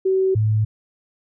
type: tone pair in turn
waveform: sine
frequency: 380 / 107.94 Hz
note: F#4 / A2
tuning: +46 / -33 cents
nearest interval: octave + minor seventh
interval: 2179 cents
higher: first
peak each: -15 dBFS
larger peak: neither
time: 0.05-0.35 / 0.35-0.65 s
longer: neither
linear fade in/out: 10 ms
effects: none